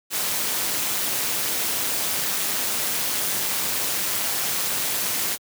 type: noise with amplitude modulation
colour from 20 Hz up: white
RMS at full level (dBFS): -22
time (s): 0.1-5.38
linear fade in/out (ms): 50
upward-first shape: sine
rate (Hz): 206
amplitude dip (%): 60
effects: high-pass 100 Hz 12 dB/octave